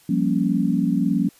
sine chord, G half-diminished seventh, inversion third, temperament equal, 174.61 / 196 / 233.1 / 277.2 Hz, F3 / G3 / Bb3 / Db4, 0 / 0 / 0 / 0 cents, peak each -23 dBFS, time 0.09-1.29 s, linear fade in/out 5 ms, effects white hiss -54 dBFS RMS until 1.39 s + resampled to 32000 Hz

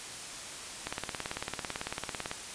click train, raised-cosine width 0.3 ms, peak -17 dBFS, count 27, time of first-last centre 0.87-2.314 s, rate 18 Hz, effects white hiss -42 dBFS RMS until 2.54 s + resampled to 22050 Hz

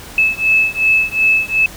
sine beating tone pair, 2605 / 2607.7 Hz, E7 / E7, -21 / -19 cents, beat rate 2.7 Hz, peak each -14 / -14 dBFS, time 0.18-1.66 s, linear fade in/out 2 ms, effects pink hiss -34 dBFS RMS until 1.76 s

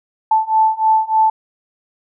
sine beating tone pair, 876 / 879.3 Hz, A5 / A5, -8 / -1 cents, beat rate 3.3 Hz, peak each -15 / -14 dBFS, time 0.31-1.3 s, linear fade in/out 5 ms, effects none

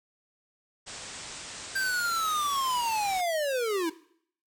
white low-pass noise, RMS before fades -42 dBFS, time 0.86-3.22 s, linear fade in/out 20 ms, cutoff 8800 Hz, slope 96 dB/octave
square linear sweep, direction down, 1585 to 311.1 Hz, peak -27 dBFS, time 1.75-3.9 s, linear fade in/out 10 ms
effects noise-tail reverb RT60 0.6 s tail -17 dB re dry

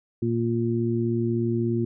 harmonic tone, 116.54 Hz, A#2, in tune, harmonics 1 / 2 / 3, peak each -26 / -26 / -26 dBFS, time 0.22-1.85 s, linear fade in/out 5 ms, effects none

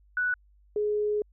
sine tone pair in turn, 1480 / 419.2 Hz, F#6 / G#4, 0 / +16 cents, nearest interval octave + minor seventh, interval 2184 cents, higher first, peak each -24 dBFS, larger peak neither, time 0.17-0.34 / 0.76-1.22 s, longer second, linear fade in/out 2 ms, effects added 50 Hz sine -57 dBFS peak until 1.32 s

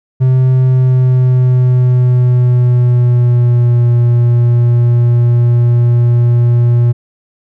triangle tone with pitch glide, 129.1 to 119.76 Hz, C3 to A#2, -23 to +47 cents, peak -4 dBFS, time 0.2-6.93 s, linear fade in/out 20 ms, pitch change -130 cents, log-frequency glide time 0.58-3.9 s, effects none

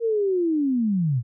sine linear sweep, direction down, 470 to 110 Hz, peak -19 dBFS, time 0-1.23 s, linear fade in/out 50 ms, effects none

